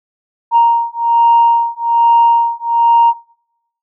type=beating tone pair; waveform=sine; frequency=932.3 / 933.5 Hz; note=A#5 / A#5; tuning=0 / +2 cents; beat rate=1.2 Hz; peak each=-10 dBFS; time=0.51-3.14 s; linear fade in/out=50 ms; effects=noise-tail reverb RT60 0.8 s tail -24 dB re dry + tanh soft clip ceiling -1 dBFS